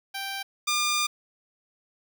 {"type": "tone pair in turn", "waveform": "10% pulse", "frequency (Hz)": [784, 1203.7], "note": ["G5", "D6"], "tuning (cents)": [0, 42], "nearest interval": "perfect fifth", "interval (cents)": 742, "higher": "second", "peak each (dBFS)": [-23, -15], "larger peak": "second", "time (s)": [[0.14, 0.43], [0.67, 1.07]], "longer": "second", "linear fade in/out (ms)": 10, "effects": []}